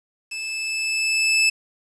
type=tone with level ramp; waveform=sawtooth; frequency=2622 Hz; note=E7; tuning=10 cents flat; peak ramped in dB=-25 to -11 dBFS; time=0.31-1.5 s; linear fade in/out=10 ms; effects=resampled to 22050 Hz + 8-bit